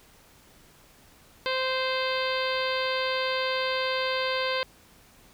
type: harmonic tone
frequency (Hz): 520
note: C5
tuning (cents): -11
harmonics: 1 / 2 / 3 / 4 / 5 / 6 / 7 / 8 / 9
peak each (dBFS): -29 / -32 / -34 / -35 / -36 / -37 / -37 / -38 / -39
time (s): 1.46-4.63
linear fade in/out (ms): 0
effects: pink hiss -56 dBFS RMS until 5.33 s